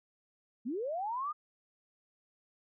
sine linear sweep, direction up, 210 to 1248 Hz, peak -33 dBFS, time 0.65-1.33 s, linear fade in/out 20 ms, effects none

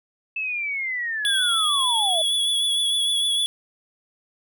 sine linear sweep, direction down, 2637 to 622.3 Hz, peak -24 dBFS, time 0.36-2.22 s, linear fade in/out 5 ms
square tone with vibrato, 3394 Hz, G#7, 37 cents sharp, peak -20 dBFS, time 1.25-3.46 s, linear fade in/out 0 ms, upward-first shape triangle, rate 6.6 Hz, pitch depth 36 cents each way
effects none

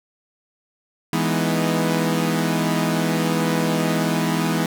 sawtooth chord, E major seventh, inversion none, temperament equal, 164.81 / 207.7 / 246.9 / 311.1 Hz, E3 / G#3 / B3 / D#4, 0 / 0 / 0 / 0 cents, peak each -18 / -21 / -21 / -23 dBFS, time 1.13-4.66 s, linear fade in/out 2 ms, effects none

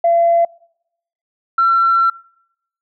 sine tone pair in turn, 680 / 1353.7 Hz, F5 / E6, -46 / +46 cents, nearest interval octave, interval 1192 cents, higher second, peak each -9 dBFS, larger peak neither, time 0.04-0.45 / 1.58-2.1 s, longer second, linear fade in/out 5 ms, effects noise-tail reverb RT60 0.8 s tail -26 dB re dry + tanh soft clip ceiling -5 dBFS

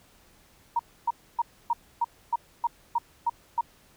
sine tone bursts, 940 Hz, A#5, 14 cents sharp, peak -21 dBFS, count 10, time 0.76-3.61 s, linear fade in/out 5 ms, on 33 ms, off 280 ms, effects pink hiss -59 dBFS RMS until 3.96 s

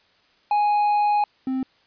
triangle tone pair in turn, 830.6 / 261.6 Hz, G#5 / C4, 0 / 0 cents, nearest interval octave + minor sixth, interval 2000 cents, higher first, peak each -15 / -20 dBFS, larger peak first, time 0.51-1.24 / 1.47-1.63 s, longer first, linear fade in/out 2 ms, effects white hiss -60 dBFS RMS until 1.86 s + resampled to 11025 Hz

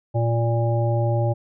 harmonic tone, 116.54 Hz, A#2, in tune, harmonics 1 / 3 / 5 / 7, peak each -19 / -29 / -26 / -30 dBFS, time 0.14-1.34 s, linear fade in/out 20 ms, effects none

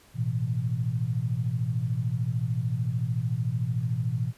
sine chord, A suspended second, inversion none, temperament equal, 110 / 123.47 / 164.81 Hz, A2 / B2 / E3, 0 / 0 / 0 cents, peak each -30 / -27 / -33 dBFS, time 0.14-4.33 s, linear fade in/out 50 ms, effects pink hiss -57 dBFS RMS until 4.37 s + resampled to 32000 Hz

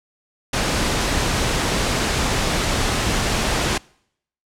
pink noise, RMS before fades -20 dBFS, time 0.53-3.78 s, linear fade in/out 5 ms, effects noise-tail reverb RT60 0.7 s tail -25 dB re dry + low-pass 8000 Hz 12 dB/octave

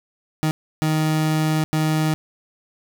30% pulse tone bursts at uneven times, 156 Hz, D#3, 5 cents sharp, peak -15 dBFS, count 3, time 0.43-0.51 / 0.82-1.64 / 1.73-2.14 s, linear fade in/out 0 ms, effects none

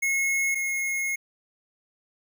square tone pair in turn, 2173 / 2161 Hz, C#7 / C#7, -35 / -45 cents, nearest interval unison, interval 10 cents, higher first, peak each -23 / -26 dBFS, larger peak first, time 0.02-0.55 / 0.55-1.16 s, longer second, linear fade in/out 10 ms, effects none

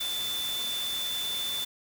sine tone in noise, 3520 Hz, A7, in tune, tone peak -30 dBFS, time 0-1.65 s, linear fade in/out 10 ms, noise white, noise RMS -37 dBFS, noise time 0-1.65 s, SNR +4 dB, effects none

